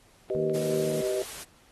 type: clicks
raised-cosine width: 0.3 ms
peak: -33 dBFS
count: 4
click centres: 0.3 / 0.497 / 0.562 / 1.07 s
type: chord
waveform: sine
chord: G augmented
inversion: none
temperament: equal with one note detuned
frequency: 385.9 / 493.9 / 622.3 Hz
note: G4 / B4 / D#5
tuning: -27 / 0 / 0 cents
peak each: -28 / -34 / -32 dBFS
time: 0.3-1.22 s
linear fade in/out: 2 ms
type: harmonic tone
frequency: 77.78 Hz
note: D#2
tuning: in tune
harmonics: 2 / 3 / 4 / 5 / 6 / 7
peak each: -34 / -36 / -41 / -37 / -38 / -45 dBFS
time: 0.35-1.01 s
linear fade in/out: 0 ms
type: noise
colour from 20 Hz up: white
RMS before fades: -40 dBFS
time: 0.54-1.44 s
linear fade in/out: 10 ms
effects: pink hiss -60 dBFS RMS until 1.71 s + AAC 32 kbps